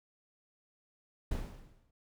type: noise with exponential decay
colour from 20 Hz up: brown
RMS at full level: -33 dBFS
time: 1.31-1.91 s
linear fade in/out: 5 ms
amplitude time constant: 130 ms
effects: none